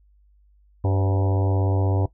harmonic tone with a mistuned harmonic, 96.4 Hz, G2, 28 cents flat, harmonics 1 / 3 / 4 / 5 / 6 / 7 / 8 / 9 / 10, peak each -19 / -29 / -31 / -33 / -35 / -36 / -37 / -38 / -39 dBFS, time 0.84-2.06 s, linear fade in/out 5 ms, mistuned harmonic 5, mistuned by +54 cents, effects noise-tail reverb RT60 0.1 s tail -17 dB re dry + added 50 Hz sine -54 dBFS peak until 2.13 s

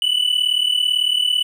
triangle tone pair together, 2957 / 2995 Hz, F#7 / F#7, -2 / +20 cents, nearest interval unison, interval 22 cents, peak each -17 dBFS, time 0.02-1.43 s, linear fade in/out 2 ms, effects none

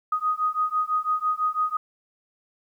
sine beating tone pair, 1244.5 / 1250.5 Hz, D#6 / D#6, 0 / +8 cents, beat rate 6 Hz, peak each -25 dBFS, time 0.12-1.77 s, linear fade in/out 5 ms, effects 10-bit

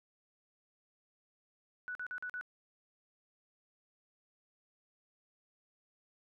sine tone bursts, 1480 Hz, F#6, in tune, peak -38 dBFS, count 5, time 1.88-2.411 s, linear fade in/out 0 ms, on 71 ms, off 44 ms, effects none

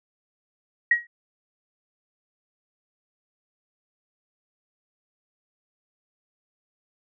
sine tone with exponential decay, 1900 Hz, A#6, 33 cents sharp, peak -12 dBFS, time 0.91-1.07 s, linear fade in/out 5 ms, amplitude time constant 33 ms, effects none

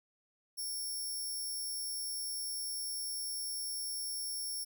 15% pulse tone, 5470 Hz, F8, 37 cents flat, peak -31 dBFS, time 0.57-4.65 s, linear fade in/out 20 ms, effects none

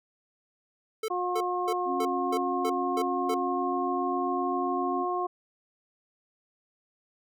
square tone bursts, 440 Hz, A4, in tune, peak -29 dBFS, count 8, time 1.03-3.344 s, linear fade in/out 5 ms, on 53 ms, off 270 ms
harmonic tone, 359.1 Hz, F4, 48 cents sharp, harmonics 1 / 2 / 3, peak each -31 / -31 / -31 dBFS, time 1.1-5.27 s, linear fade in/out 10 ms
sine tone, 271.6 Hz, C#4, 35 cents flat, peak -32 dBFS, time 1.85-5.06 s, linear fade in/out 50 ms
effects none

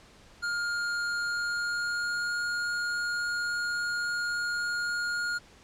square tone with pitch glide, 1413 to 1425.3 Hz, F6 to F6, +20 to +35 cents, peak -29 dBFS, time 0.42-5.39 s, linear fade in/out 20 ms, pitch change +15 cents, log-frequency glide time 1.25-2.4 s, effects pink hiss -55 dBFS RMS until 5.63 s + low-pass 7000 Hz 12 dB/octave

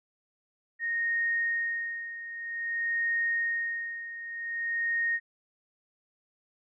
sine tone with tremolo, 1857 Hz, A#6, 7 cents flat, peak -25 dBFS, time 0.79-5.2 s, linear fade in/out 50 ms, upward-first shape sine, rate 0.52 Hz, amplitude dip 75%, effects none

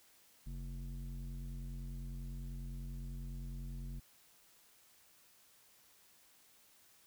square tone with low-pass filter, 45 Hz, F#1, 47 cents flat, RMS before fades -44 dBFS, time 0.46-4 s, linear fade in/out 10 ms, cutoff 190 Hz, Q 2.3, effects white hiss -66 dBFS RMS until 7.06 s

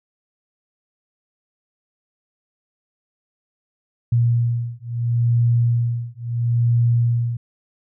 sine beating tone pair, 118.1 / 118.84 Hz, A#2 / A#2, +23 / +34 cents, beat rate 0.74 Hz, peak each -19 dBFS, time 4.12-7.37 s, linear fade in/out 5 ms, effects none

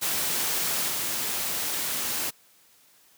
white noise with level steps, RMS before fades -27 / -29 dBFS, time 0.01-2.31 s, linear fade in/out 20 ms, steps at 0.88 s, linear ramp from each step 5 ms, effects white hiss -59 dBFS RMS until 3.17 s + high-pass 100 Hz 12 dB/octave

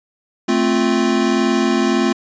square chord, F major, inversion first, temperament equal, 220 / 261.6 / 349.2 Hz, A3 / C4 / F4, 0 / 0 / 0 cents, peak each -19 dBFS, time 0.48-2.13 s, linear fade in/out 10 ms, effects resampled to 16000 Hz

